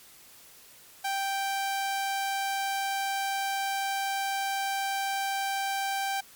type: tone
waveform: sawtooth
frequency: 784 Hz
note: G5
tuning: in tune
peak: -24 dBFS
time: 1.04-6.21 s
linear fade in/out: 10 ms
effects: white hiss -53 dBFS RMS until 6.35 s + MP3 96 kbps